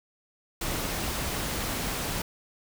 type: noise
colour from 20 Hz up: pink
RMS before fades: -31 dBFS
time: 0.61-2.22 s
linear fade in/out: 5 ms
effects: none